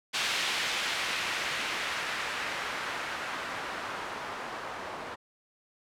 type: noise with low-pass filter sweep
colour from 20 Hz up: blue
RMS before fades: -34 dBFS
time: 0.13-5.16 s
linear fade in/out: 20 ms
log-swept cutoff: 3000 to 920 Hz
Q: 1
effects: none